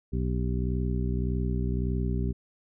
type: harmonic tone with a mistuned harmonic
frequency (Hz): 61.74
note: B1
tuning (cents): 0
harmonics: 1 / 2 / 3 / 4 / 5 / 6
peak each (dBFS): -28 / -31 / -33 / -36 / -42 / -38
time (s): 0.12-2.33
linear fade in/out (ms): 20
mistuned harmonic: 6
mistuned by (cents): +86
effects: none